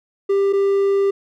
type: tone pair in turn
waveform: triangle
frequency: 395.7 / 395.7 Hz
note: G4 / G4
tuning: +16 / +16 cents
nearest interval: unison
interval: 0 cents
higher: neither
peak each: -12 dBFS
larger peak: neither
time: 0.29-0.53 / 0.53-1.11 s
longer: second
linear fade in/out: 10 ms
effects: none